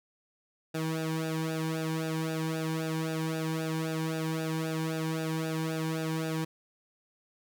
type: tone with flanger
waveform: sawtooth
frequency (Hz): 160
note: D#3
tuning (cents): +49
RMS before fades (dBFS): -32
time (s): 0.74-6.45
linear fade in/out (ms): 10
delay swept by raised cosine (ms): 0.94 to 1.54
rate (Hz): 3.8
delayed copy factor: -1
effects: none